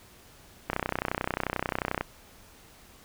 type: click train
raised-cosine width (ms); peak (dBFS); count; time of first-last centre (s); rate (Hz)
0.5; -12; 42; 0.7-2.01; 31.3
effects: pink hiss -54 dBFS RMS until 3.04 s